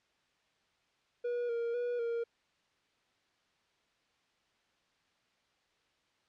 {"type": "tone with pitch steps", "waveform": "triangle", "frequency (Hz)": [482.7, 467.6, 484.6, 466.7], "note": ["B4", "A#4", "B4", "A#4"], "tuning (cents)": [-40, 5, -33, 2], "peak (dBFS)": -30, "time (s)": [1.24, 2.24], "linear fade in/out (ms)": 10, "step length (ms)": 250, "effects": ["white hiss -73 dBFS RMS until 6.28 s", "low-pass 4000 Hz 12 dB/octave"]}